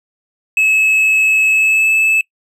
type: tone with pitch glide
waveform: triangle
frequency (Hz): 2587 to 2614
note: E7 to E7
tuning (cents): -33 to -15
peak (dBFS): -8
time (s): 0.57-2.21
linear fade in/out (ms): 2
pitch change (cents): +18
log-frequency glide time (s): 1.49-1.92
effects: noise-tail reverb RT60 0.1 s tail -23 dB re dry